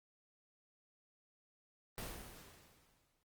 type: noise with exponential decay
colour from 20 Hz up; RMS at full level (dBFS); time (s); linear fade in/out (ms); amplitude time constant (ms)
pink; -43; 1.98-3.23; 0; 270
effects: noise-tail reverb RT60 0.1 s tail -25 dB re dry + Opus 32 kbps